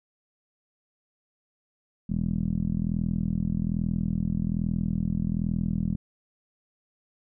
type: tone with low-pass filter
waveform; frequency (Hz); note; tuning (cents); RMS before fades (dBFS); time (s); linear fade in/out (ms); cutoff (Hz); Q
10% pulse; 41.2; E1; 0; -27; 2.09-5.96; 10; 200; 3.3
effects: none